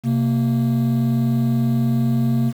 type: tone pair together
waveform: triangle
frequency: 130 / 230.2 Hz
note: C3 / A#3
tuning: -11 / -22 cents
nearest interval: minor seventh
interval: 989 cents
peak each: -16 dBFS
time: 0.03-2.53 s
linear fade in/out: 50 ms
effects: tanh soft clip ceiling -7 dBFS + 7-bit